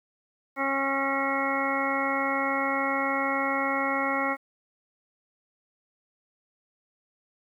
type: harmonic tone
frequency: 273.1 Hz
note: C#4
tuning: 26 cents flat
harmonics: 1 / 2 / 3 / 4 / 5 / 7 / 8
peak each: -32 / -32 / -32 / -32 / -32 / -32 / -32 dBFS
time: 0.56-4.37 s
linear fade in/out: 50 ms
effects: 10-bit